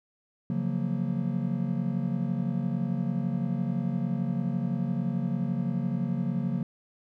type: chord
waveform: triangle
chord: Gb major seventh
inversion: second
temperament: just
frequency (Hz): 138.75 / 173.43 / 185 / 231.2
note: Db3 / F3 / Gb3 / Bb3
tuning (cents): +2 / -12 / 0 / -14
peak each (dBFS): -30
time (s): 0.5-6.63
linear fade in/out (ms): 2
effects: none